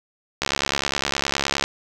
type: click train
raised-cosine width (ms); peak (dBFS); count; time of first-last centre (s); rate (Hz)
0.2; -3; 86; 0.42-1.64; 69.7
effects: none